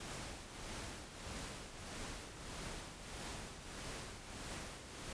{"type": "noise with tremolo", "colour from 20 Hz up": "pink", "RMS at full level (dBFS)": -45, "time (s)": [0, 5.13], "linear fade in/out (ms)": 5, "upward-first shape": "triangle", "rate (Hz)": 1.6, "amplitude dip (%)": 60, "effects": ["resampled to 22050 Hz"]}